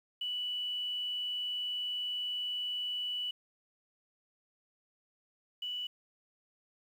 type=tone pair in turn; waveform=sine; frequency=2960 / 2960 Hz; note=F#7 / F#7; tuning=0 / 0 cents; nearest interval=unison; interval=0 cents; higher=neither; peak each=-33 / -35 dBFS; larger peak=first; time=0.21-3.31 / 5.62-5.87 s; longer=first; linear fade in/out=5 ms; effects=10-bit